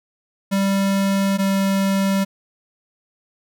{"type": "tone pair in turn", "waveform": "square", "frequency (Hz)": [196, 194.99], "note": ["G3", "G3"], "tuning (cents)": [0, -9], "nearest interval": "unison", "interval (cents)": 9, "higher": "first", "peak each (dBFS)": -17, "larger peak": "neither", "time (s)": [[0.51, 1.38], [1.38, 2.25]], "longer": "neither", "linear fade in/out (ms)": 20, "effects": []}